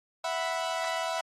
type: chord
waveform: sawtooth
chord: E suspended second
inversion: none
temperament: equal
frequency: 659.3 / 740 / 987.8 Hz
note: E5 / F#5 / B5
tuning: 0 / 0 / 0 cents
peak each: -28 / -31 / -31 dBFS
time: 0.24-1.21 s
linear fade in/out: 5 ms
effects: low-pass 7000 Hz 12 dB/octave + AAC 48 kbps